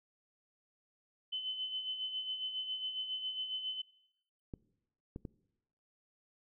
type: tone with tremolo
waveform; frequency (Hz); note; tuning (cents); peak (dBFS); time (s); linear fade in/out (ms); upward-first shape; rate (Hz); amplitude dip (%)
sine; 3038; F#7; +45; -34; 1.32-3.82; 10; sine; 7.3; 55
type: clicks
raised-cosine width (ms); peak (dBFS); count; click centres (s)
3; -29; 3; 4.538 / 5.161 / 5.252
effects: noise-tail reverb RT60 0.9 s tail -22 dB re dry